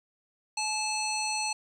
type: harmonic tone with a mistuned harmonic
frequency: 859 Hz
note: A5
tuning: 42 cents flat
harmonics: 1 / 3 / 5 / 7 / 9 / 10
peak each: -33 / -34 / -34 / -37 / -40 / -40 dBFS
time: 0.57-1.53 s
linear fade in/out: 5 ms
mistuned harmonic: 3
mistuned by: +30 cents
effects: 10-bit